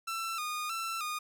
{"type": "tone with vibrato", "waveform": "sawtooth", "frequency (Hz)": 1281, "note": "E6", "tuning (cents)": -50, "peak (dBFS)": -30, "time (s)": [0.07, 1.19], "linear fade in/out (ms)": 10, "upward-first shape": "square", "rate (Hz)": 1.6, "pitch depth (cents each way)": 76, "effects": []}